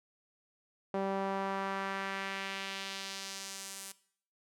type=tone with band-pass filter sweep; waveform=sawtooth; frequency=194.5 Hz; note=G3; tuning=13 cents flat; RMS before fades=-38 dBFS; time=0.94-3.92 s; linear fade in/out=2 ms; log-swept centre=590 to 9600 Hz; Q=1.2; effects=noise-tail reverb RT60 0.6 s tail -19 dB re dry